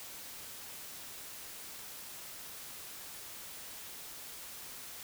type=silence; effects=white hiss -47 dBFS RMS until 5.03 s